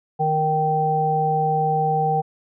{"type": "harmonic tone", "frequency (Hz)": 155.56, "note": "D#3", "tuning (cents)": 0, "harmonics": [1, 3, 5], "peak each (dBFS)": [-24, -25, -19], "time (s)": [0.19, 2.22], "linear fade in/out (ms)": 20, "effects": []}